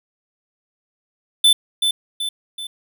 square tone with echo, 3520 Hz, A7, in tune, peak -10 dBFS, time 1.44-1.53 s, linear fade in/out 5 ms, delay 380 ms, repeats 3, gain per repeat -6 dB, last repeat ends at 2.67 s, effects none

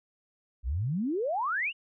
sine exponential sweep, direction up, 53.7 to 2976 Hz, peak -27 dBFS, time 0.63-1.73 s, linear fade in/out 50 ms, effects none

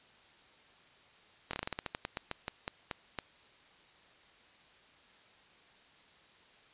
slowing click train, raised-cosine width 0.3 ms, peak -19 dBFS, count 17, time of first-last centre 1.51-3.188 s, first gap 23 ms, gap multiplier 1.18, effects white hiss -61 dBFS RMS until 6.73 s + resampled to 8000 Hz

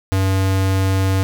square tone, 95.7 Hz, G2, 41 cents flat, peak -15 dBFS, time 0.12-1.23 s, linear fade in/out 0 ms, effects none

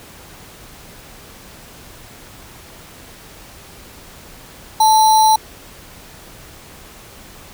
sine tone with sample-and-hold, 872 Hz, A5, 16 cents flat, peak -8 dBFS, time 4.8-5.36 s, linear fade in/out 5 ms, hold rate 4900 Hz, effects pink hiss -40 dBFS RMS until 7.53 s

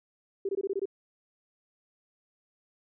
sine tone bursts, 391.8 Hz, G4, 1 cent flat, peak -27 dBFS, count 7, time 0.45-0.856 s, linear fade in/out 5 ms, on 40 ms, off 21 ms, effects none

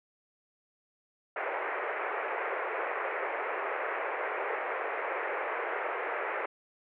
pink band-pass noise, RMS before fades -34 dBFS, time 1.36-6.46 s, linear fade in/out 5 ms, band 400 to 2300 Hz, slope 48 dB/octave, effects none

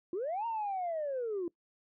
sine linear two-way sweep, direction up then down, 329.6 to 938 to 329.6 Hz, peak -31 dBFS, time 0.13-1.48 s, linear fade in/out 2 ms, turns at 0.46 s, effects noise-tail reverb RT60 0.1 s tail -22 dB re dry + tanh soft clip ceiling -29 dBFS

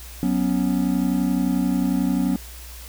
triangle chord, F# suspended fourth, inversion none, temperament equal with one note detuned, 185 / 245.8 / 277.2 Hz, F#3 / B3 / C#4, 0 / -8 / 0 cents, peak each -21 dBFS, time 0.23-2.36 s, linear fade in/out 0 ms, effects added 60 Hz sine -38 dBFS peak until 2.88 s + white hiss -42 dBFS RMS until 2.88 s

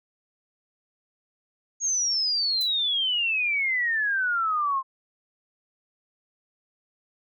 sine exponential sweep, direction down, 6650 to 1046.5 Hz, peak -22 dBFS, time 1.8-4.83 s, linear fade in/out 50 ms
violet noise with exponential decay, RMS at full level -33 dBFS, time 2.61-2.74 s, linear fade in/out 0 ms, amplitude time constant 28 ms
effects none

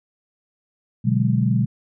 sine chord, G# half-diminished seventh, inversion first, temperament equal, 123.47 / 146.83 / 185 / 207.7 Hz, B2 / D3 / F#3 / G#3, 0 / 0 / 0 / 0 cents, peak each -19 / -24 / -23 / -22 dBFS, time 1.04-1.66 s, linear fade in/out 20 ms, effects none

